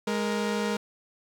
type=tone pair together; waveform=sawtooth; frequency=207.7 / 468.8 Hz; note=G#3 / A#4; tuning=0 / +10 cents; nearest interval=octave + major second; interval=1410 cents; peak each=-24 / -26 dBFS; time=0.07-0.77 s; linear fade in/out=5 ms; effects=low-pass 8000 Hz 12 dB/octave + 9-bit